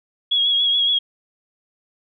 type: tone with vibrato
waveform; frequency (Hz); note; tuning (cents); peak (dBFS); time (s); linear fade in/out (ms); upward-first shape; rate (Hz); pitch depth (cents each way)
sine; 3324; G#7; +1; -15; 0.31-0.99; 10; triangle; 7.1; 39
effects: none